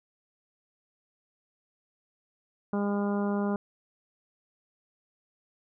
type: harmonic tone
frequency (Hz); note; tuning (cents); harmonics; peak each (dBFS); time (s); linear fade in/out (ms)
202.8; G#3; -41; 1 / 2 / 3 / 4 / 5 / 6 / 7; -27 / -33 / -37 / -39 / -41 / -43 / -44; 2.73-3.56; 2
effects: none